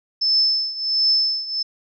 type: tone with tremolo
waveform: sine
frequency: 5260 Hz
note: E8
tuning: 5 cents flat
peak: -13 dBFS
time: 0.21-1.63 s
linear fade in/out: 10 ms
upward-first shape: triangle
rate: 1.4 Hz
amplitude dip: 85%
effects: none